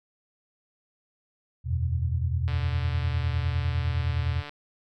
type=chord; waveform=sine; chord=E suspended second; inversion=none; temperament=equal with one note detuned; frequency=82.41 / 92.23 / 123.47 Hz; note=E2 / F#2 / B2; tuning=0 / -5 / 0 cents; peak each=-26 / -31 / -29 dBFS; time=1.64-4.43 s; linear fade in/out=50 ms
type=click train; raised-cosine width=0.3 ms; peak=-23 dBFS; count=295; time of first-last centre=2.48-4.494 s; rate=146 Hz
effects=none